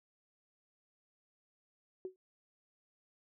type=tone with exponential decay; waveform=sine; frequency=373.2 Hz; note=F#4; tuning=15 cents sharp; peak=-35 dBFS; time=2.05-2.16 s; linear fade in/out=1 ms; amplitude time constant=23 ms; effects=none